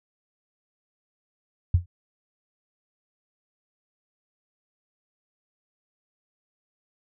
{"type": "tone with exponential decay", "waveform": "sine", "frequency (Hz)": 87.7, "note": "F2", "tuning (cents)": 8, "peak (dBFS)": -12, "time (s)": [1.74, 1.86], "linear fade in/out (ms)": 5, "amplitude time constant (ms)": 25, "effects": []}